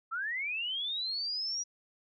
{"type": "linear sweep", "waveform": "sine", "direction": "up", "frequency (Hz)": [1281, 5800], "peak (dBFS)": -32, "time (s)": [0.11, 1.64], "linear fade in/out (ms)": 20, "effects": []}